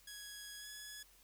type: tone with pitch glide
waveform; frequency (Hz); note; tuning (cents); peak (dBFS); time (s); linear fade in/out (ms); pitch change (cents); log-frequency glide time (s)
10% pulse; 1666 to 1691.2; G#6 to G#6; +5 to +31; -39; 0.07-1.03; 5; +26; 0.58-0.68
effects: added 46 Hz sine -70 dBFS peak until 1.23 s + white hiss -66 dBFS RMS until 1.23 s